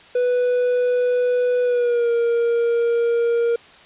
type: tone with pitch glide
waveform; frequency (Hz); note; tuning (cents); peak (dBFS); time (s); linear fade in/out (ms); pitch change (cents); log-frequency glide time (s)
triangle; 493.9 to 468.9; B4 to A#4; 0 to +10; -14; 0.15-3.56; 5; -90; 1.63-2.11
effects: white hiss -46 dBFS RMS until 3.85 s + resampled to 8000 Hz